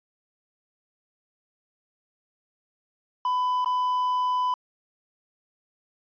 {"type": "tone with dropouts", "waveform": "triangle", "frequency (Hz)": 1000, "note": "B5", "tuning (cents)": 21, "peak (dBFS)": -20, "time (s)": [3.25, 4.54], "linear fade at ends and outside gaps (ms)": 2, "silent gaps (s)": [3.646, 3.659], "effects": ["resampled to 11025 Hz"]}